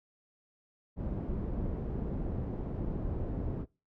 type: low-pass noise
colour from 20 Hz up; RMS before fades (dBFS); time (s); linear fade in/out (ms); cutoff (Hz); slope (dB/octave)
pink; -35; 0.96-3.66; 50; 380; 12
effects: noise-tail reverb RT60 0.3 s tail -23 dB re dry